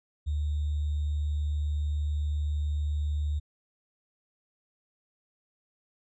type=tone with sample-and-hold; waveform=sine; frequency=74.4 Hz; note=D2; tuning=23 cents sharp; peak=-26 dBFS; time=0.26-3.4 s; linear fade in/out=20 ms; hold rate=3675 Hz; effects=resampled to 16000 Hz